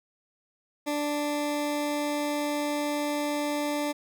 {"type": "tone", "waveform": "20% pulse", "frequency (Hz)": 293.7, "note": "D4", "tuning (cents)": 0, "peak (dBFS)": -22, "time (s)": [0.86, 3.93], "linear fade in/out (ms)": 20, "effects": []}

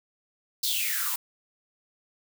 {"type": "noise with high-pass filter sweep", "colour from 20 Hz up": "blue", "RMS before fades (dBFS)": -28, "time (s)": [0.63, 1.16], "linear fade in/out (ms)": 5, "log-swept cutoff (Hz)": [4300, 920], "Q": 7.8, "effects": []}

